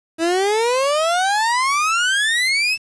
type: exponential sweep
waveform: 30% pulse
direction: up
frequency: 320 to 2675 Hz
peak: -13 dBFS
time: 0.18-2.78 s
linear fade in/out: 50 ms
effects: resampled to 22050 Hz + 7-bit